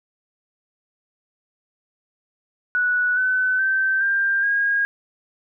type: tone with pitch steps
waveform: sine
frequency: 1474 / 1511.9 / 1550.9 / 1590.8 / 1631.7 Hz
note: F#6 / F#6 / G6 / G6 / G#6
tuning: -7 / +37 / -19 / +25 / -31 cents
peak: -17 dBFS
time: 2.75-4.85 s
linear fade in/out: 0 ms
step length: 420 ms
effects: none